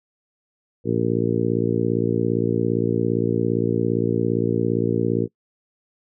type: harmonic tone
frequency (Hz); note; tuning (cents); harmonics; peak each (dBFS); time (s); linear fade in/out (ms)
57.5; A#1; -23; 2 / 3 / 4 / 5 / 6 / 7 / 8; -26 / -26 / -26 / -26 / -26 / -26 / -26; 0.84-5.28; 50
effects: noise-tail reverb RT60 0.1 s tail -24 dB re dry

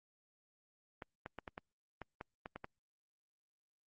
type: clicks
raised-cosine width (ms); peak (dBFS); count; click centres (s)
0.5; -29; 10; 1.022 / 1.261 / 1.387 / 1.478 / 1.579 / 2.017 / 2.211 / 2.459 / 2.56 / 2.644
effects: Opus 32 kbps

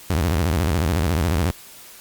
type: tone with vibrato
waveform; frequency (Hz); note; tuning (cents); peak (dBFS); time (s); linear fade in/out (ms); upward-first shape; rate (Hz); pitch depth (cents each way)
sawtooth; 82.41; E2; 0; -14; 0.1-1.51; 0; square; 14; 200
effects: white hiss -43 dBFS RMS until 2 s + Opus 48 kbps

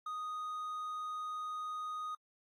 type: tone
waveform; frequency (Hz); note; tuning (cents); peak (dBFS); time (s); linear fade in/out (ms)
triangle; 1243; D#6; -2; -36; 0.06-2.15; 5
effects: AAC 48 kbps

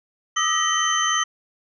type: tone cluster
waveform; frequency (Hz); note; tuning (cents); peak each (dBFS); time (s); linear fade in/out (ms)
sine; 1207 / 1290 / 1912 / 3066 / 6160; D6 / E6 / A#6 / G7 / G8; +47 / -38 / +43 / -39 / -31; -25; 0.36-1.24; 10
effects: none

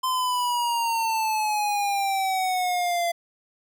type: exponential sweep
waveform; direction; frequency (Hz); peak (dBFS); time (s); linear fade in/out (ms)
square; down; 1036 to 682; -23; 0.03-3.12; 10
effects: none

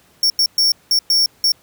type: tone bursts at uneven times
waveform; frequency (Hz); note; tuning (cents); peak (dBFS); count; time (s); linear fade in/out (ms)
45% pulse; 5480; F8; -34; -12; 6; 0.23-0.3 / 0.39-0.46 / 0.58-0.72 / 0.91-0.99 / 1.1-1.26 / 1.44-1.52; 2
effects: pink hiss -53 dBFS RMS until 1.62 s + high-pass 80 Hz 12 dB/octave

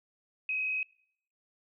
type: tone with frequency modulation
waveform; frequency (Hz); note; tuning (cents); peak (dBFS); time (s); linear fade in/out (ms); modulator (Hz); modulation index
sine; 2536; D#7; +32; -29; 0.49-0.83; 2; 50.8; 0.7
effects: noise-tail reverb RT60 0.7 s tail -26 dB re dry

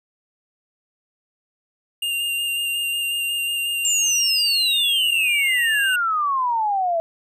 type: tone with vibrato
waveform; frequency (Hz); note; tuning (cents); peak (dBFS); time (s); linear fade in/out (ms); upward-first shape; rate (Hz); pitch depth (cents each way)
square; 2800; F7; +4; -22; 2.02-5.96; 5; square; 5.5; 14
type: exponential sweep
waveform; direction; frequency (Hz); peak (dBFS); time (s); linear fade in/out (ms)
sine; down; 7459 to 652; -18; 3.85-7; 0
effects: none

